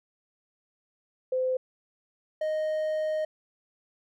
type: tone pair in turn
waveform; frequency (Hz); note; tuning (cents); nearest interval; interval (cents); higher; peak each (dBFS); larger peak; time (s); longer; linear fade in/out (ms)
sine / triangle; 514 / 621; C5 / D#5; -31 / -3; minor third; 328; second; -24 / -24; neither; 1.32-1.57 / 2.41-3.25; second; 5
effects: none